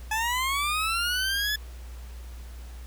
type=linear sweep; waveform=20% pulse; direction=up; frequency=853 to 1727 Hz; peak=-20 dBFS; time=0.11-1.56 s; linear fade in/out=5 ms; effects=added 60 Hz sine -38 dBFS peak until 2.86 s + pink hiss -52 dBFS RMS until 2.86 s